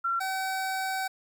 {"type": "tone pair in turn", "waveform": ["sine", "25% pulse"], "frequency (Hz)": [1364, 762.9], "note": ["F6", "G5"], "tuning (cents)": [-41, -47], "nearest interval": "minor seventh", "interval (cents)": 1006, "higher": "first", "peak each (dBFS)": -25, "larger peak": "neither", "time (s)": [[0.04, 0.2], [0.2, 1.08]], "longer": "second", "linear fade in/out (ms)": 10, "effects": ["11-bit"]}